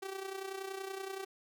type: tone with amplitude modulation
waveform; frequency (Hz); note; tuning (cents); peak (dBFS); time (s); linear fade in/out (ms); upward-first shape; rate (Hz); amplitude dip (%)
sawtooth; 386.3; G4; -25; -33; 0.02-1.25; 10; sine; 30.6; 65
effects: none